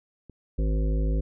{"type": "click", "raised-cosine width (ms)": 3, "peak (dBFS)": -32, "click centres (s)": 0.297}
{"type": "harmonic tone", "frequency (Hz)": 52.9, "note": "G#1", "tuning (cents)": 33, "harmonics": [1, 3, 5, 7, 9, 10], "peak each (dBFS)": [-22, -32, -36, -39, -41, -42], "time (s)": [0.58, 1.21], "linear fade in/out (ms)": 10}
{"effects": []}